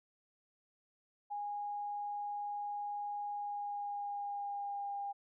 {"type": "tone with pitch glide", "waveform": "sine", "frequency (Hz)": [822, 805.1], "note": ["G#5", "G5"], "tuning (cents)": [-18, 46], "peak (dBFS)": -37, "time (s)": [1.3, 5.13], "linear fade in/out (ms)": 20, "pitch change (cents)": -36, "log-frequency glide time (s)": [3.3, 4.95], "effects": []}